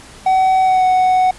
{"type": "tone with pitch glide", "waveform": "triangle", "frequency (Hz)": [755, 741.6], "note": ["F#5", "F#5"], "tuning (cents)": [35, 4], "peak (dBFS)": -8, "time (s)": [0.26, 1.31], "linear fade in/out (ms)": 5, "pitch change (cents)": -31, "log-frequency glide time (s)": [0.61, 0.85], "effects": ["pink hiss -39 dBFS RMS until 1.38 s", "resampled to 24000 Hz"]}